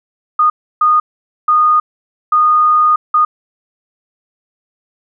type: tone bursts at uneven times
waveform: sine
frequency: 1230 Hz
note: D#6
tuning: 20 cents flat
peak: -7 dBFS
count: 5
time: 0.39-0.5 / 0.81-1 / 1.48-1.8 / 2.32-2.96 / 3.14-3.25 s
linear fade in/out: 5 ms
effects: none